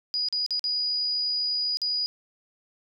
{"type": "tone with dropouts", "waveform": "sine", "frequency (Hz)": 4914, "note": "D#8", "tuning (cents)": -22, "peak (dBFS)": -24, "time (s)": [0.14, 2.06], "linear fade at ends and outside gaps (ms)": 0, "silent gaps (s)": [[0.286, 0.326], [0.463, 0.507], [0.594, 0.641], [1.771, 1.817]], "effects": []}